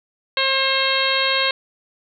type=harmonic tone with a mistuned harmonic; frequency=535 Hz; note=C5; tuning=38 cents sharp; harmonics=1 / 2 / 3 / 4 / 5 / 6 / 7 / 8; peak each=-25 / -25 / -25 / -25 / -25 / -25 / -25 / -25 dBFS; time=0.37-1.51 s; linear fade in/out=2 ms; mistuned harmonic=7; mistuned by=+26 cents; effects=none